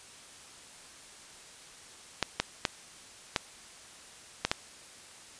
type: clicks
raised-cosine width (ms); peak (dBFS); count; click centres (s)
0.2; -8; 6; 2.227 / 2.4 / 2.652 / 3.362 / 4.45 / 4.515
effects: white hiss -51 dBFS RMS until 5.39 s + resampled to 22050 Hz